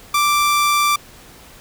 sawtooth tone, 1174.7 Hz, D6, in tune, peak -10 dBFS, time 0.14-0.96 s, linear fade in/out 5 ms, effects pink hiss -43 dBFS RMS until 1.6 s

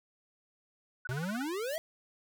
sine tone bursts, 1480 Hz, F#6, in tune, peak -36 dBFS, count 7, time 1.05-1.426 s, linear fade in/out 5 ms, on 22 ms, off 37 ms
square exponential sweep, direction up, 120 to 669 Hz, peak -34 dBFS, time 1.09-1.78 s, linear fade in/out 0 ms
blue noise with exponential growth, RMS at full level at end -43 dBFS, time 1.42-1.76 s, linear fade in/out 2 ms, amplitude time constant 73 ms
effects none

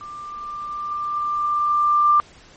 sine tone with level ramp, 1187 Hz, D6, 18 cents sharp, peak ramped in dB -33 to -11 dBFS, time 0.01-2.2 s, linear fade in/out 0 ms, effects pink hiss -48 dBFS RMS until 2.56 s + MP3 32 kbps

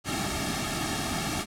pink noise with comb filter, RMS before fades -30 dBFS, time 0.04-1.46 s, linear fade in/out 50 ms, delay 2 ms, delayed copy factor -0.85, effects low-pass 10000 Hz 12 dB/octave

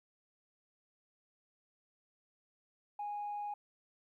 sine tone, 826 Hz, G#5, 10 cents flat, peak -36 dBFS, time 2.99-3.54 s, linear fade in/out 5 ms, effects tanh soft clip ceiling -34 dBFS + 13-bit

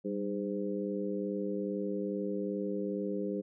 harmonic tone with a mistuned harmonic, 102.4 Hz, G#2, 24 cents flat, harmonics 2 / 3 / 4 / 5, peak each -36 / -38 / -37 / -39 dBFS, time 0.04-3.42 s, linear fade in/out 20 ms, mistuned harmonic 2, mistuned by -74 cents, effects none

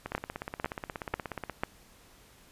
two click trains, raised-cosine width 0.5 ms, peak -20 / -13 dBFS, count 25 / 4, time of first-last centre 0.06-1.497 / 0.15-1.635 s, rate 16.7 / 2.02 Hz, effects pink hiss -58 dBFS RMS until 2.51 s + resampled to 32000 Hz

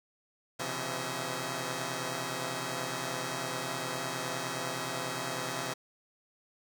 5% pulse tone cluster, 126.6 / 136.4 / 169.7 / 641 Hz, B2 / C#3 / F3 / E5, +43 / -28 / -49 / -49 cents, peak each -28 dBFS, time 0.59-5.74 s, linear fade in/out 10 ms, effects none

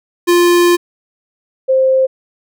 square / sine tone pair in turn, 349.2 / 525.5 Hz, F4 / C5, 0 / +7 cents, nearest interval perfect fifth, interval 707 cents, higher second, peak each -8 dBFS, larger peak neither, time 0.27-0.77 / 1.68-2.07 s, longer first, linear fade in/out 20 ms, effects none

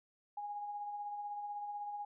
sine tone with tremolo, 824 Hz, G#5, 14 cents flat, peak -38 dBFS, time 0.37-2.05 s, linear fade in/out 5 ms, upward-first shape sine, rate 16 Hz, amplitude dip 35%, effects none

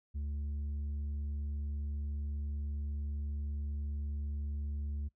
sine tone with tanh clipping, 72.6 Hz, D2, 19 cents flat, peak -36 dBFS, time 0.14-5.09 s, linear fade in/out 20 ms, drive 5 dB, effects noise-tail reverb RT60 0.1 s tail -21 dB re dry

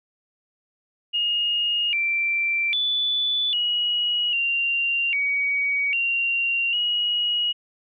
sine tone with pitch steps, 2858 / 2349 / 3474 / 2906 / 2772 / 2257 / 2763 / 2899 Hz, F7 / D7 / A7 / F#7 / F7 / C#7 / F7 / F#7, +39 / 0 / -23 / -32 / -14 / +31 / -19 / -36 cents, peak -20 dBFS, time 1.13-7.53 s, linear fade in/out 20 ms, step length 800 ms, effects none

